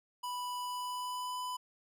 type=tone with pitch glide; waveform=square; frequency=987.8 to 999.3 Hz; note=B5 to B5; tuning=0 to +20 cents; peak=-37 dBFS; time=0.23-1.57 s; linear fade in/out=10 ms; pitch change=+20 cents; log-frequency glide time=0.57-1.39 s; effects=none